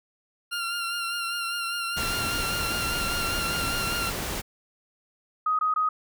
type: tone with vibrato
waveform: 20% pulse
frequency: 1387 Hz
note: F6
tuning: 12 cents flat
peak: -23 dBFS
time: 0.51-4.11 s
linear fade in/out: 20 ms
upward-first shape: sine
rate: 5 Hz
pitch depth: 29 cents each way
type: noise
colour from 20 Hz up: pink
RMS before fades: -31 dBFS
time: 1.96-4.42 s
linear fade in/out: 20 ms
type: tone bursts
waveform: sine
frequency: 1254 Hz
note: D#6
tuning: 13 cents sharp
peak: -21 dBFS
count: 3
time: 5.46-5.89 s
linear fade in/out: 5 ms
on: 130 ms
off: 20 ms
effects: none